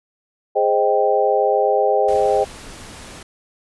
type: chord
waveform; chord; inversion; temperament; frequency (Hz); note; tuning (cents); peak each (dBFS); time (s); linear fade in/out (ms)
sine; Ab major seventh; none; equal; 415.3 / 523.3 / 622.3 / 784; Ab4 / C5 / Eb5 / G5; 0 / 0 / 0 / 0; -19 / -19 / -20 / -19; 0.55-2.45; 20
type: noise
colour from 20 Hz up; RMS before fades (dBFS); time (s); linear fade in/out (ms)
pink; -37; 2.08-3.23; 5
effects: resampled to 24000 Hz